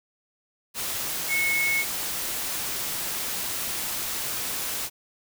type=tone in noise; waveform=sine; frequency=2191 Hz; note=C#7; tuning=21 cents flat; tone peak=-22 dBFS; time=1.28-1.85 s; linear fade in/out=50 ms; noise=white; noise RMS=-30 dBFS; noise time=0.74-4.9 s; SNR=+5 dB; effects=none